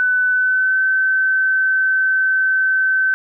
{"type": "tone with pitch glide", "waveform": "sine", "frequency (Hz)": [1500, 1535.1], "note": ["F#6", "G6"], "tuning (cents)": [23, -37], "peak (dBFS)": -13, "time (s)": [0, 3.14], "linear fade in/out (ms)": 0, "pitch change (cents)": 40, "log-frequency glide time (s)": [0.29, 0.82], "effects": []}